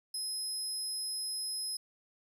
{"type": "tone", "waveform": "25% pulse", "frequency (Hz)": 5100, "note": "D#8", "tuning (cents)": 42, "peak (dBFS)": -30, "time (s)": [0.14, 1.77], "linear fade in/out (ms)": 5, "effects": []}